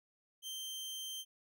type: tone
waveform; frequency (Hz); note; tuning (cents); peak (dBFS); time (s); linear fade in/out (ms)
sawtooth; 3136; G7; 0; -38; 0.42-1.25; 50
effects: none